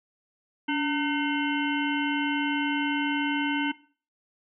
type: harmonic tone with a mistuned harmonic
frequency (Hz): 303.4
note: D#4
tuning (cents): -44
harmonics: 1 / 3 / 5 / 7 / 9 / 10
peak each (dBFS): -26 / -31 / -33 / -34 / -36 / -36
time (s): 0.68-3.72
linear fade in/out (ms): 10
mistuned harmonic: 1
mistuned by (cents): -100
effects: noise-tail reverb RT60 0.4 s tail -18 dB re dry